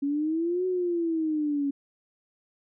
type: exponential two-way sweep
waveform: sine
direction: up then down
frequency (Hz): 277.2 to 372.2 to 277.2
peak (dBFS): -24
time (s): 0.02-1.71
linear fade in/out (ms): 10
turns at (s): 0.66
effects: none